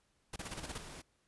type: noise bursts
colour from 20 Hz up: pink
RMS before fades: -42 dBFS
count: 8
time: 0.33-0.781 s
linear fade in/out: 5 ms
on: 31 ms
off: 29 ms
type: noise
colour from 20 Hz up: pink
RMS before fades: -49 dBFS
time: 0.4-1.02 s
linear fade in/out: 10 ms
effects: pink hiss -75 dBFS RMS until 1.27 s + resampled to 24000 Hz